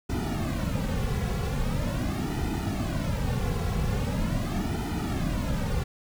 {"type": "noise with flanger", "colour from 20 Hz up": "brown", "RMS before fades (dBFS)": -28, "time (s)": [0.09, 5.84], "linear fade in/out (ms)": 10, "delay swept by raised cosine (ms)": [1.8, 3.3], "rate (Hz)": 0.42, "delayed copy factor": -0.9, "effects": []}